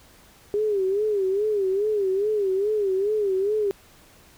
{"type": "tone with vibrato", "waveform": "sine", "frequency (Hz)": 402.8, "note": "G4", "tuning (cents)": 47, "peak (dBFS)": -20, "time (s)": [0.54, 3.71], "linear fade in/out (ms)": 0, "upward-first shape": "sine", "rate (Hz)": 2.4, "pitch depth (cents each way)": 120, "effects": ["pink hiss -53 dBFS RMS until 4.37 s"]}